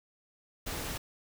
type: noise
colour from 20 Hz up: pink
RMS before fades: -37 dBFS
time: 0.66-0.98 s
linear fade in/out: 10 ms
effects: none